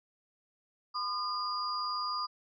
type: tone cluster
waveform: sine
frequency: 1018 / 1216 / 4834 Hz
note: C6 / D#6 / D8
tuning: -48 / -40 / +49 cents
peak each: -39 / -34 / -37 dBFS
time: 0.94-2.27 s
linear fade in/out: 20 ms
effects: none